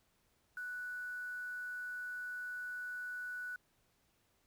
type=tone with quantisation; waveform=sine; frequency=1480 Hz; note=F#6; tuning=in tune; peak=-40 dBFS; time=0.57-3.56 s; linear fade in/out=2 ms; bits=10; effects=pink hiss -75 dBFS RMS until 4.46 s